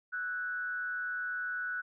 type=tone with frequency modulation; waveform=sine; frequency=1480 Hz; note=F#6; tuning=in tune; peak=-33 dBFS; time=0.12-1.82 s; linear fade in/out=20 ms; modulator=154 Hz; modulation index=0.46; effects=none